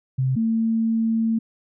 sine tone pair in turn, 130.81 / 225.3 Hz, C3 / A3, 0 / +41 cents, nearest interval major sixth, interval 941 cents, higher second, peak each -18 dBFS, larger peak neither, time 0.18-0.36 / 0.36-1.39 s, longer second, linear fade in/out 10 ms, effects none

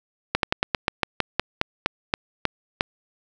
slowing click train, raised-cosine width 0.3 ms, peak -3 dBFS, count 14, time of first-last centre 0.35-2.809 s, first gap 82 ms, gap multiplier 1.13, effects none

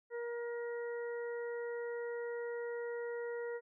harmonic tone, 473.5 Hz, A#4, 27 cents sharp, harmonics 1 / 2 / 3 / 4, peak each -38 / -52 / -52 / -50 dBFS, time 0.1-3.61 s, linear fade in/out 50 ms, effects none

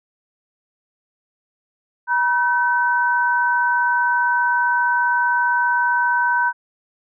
sine tone pair together, 963.2 / 1528 Hz, B5 / G6, -44 / -45 cents, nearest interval minor sixth, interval 799 cents, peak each -18 dBFS, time 2.07-6.53 s, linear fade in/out 50 ms, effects none

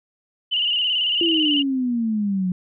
sine tone with vibrato, 2929 Hz, F#7, 18 cents flat, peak -18 dBFS, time 0.51-1.63 s, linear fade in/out 20 ms, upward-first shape square, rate 18 Hz, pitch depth 52 cents each way
sine exponential sweep, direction down, 342.8 to 179.1 Hz, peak -19 dBFS, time 1.21-2.52 s, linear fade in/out 2 ms
effects none

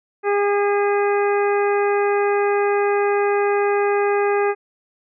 harmonic tone with a mistuned harmonic, 406.7 Hz, G#4, 36 cents flat, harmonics 1 / 2 / 3 / 4 / 5 / 6, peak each -17 / -23 / -27 / -29 / -31 / -33 dBFS, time 0.23-4.55 s, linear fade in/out 50 ms, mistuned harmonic 6, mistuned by +31 cents, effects none

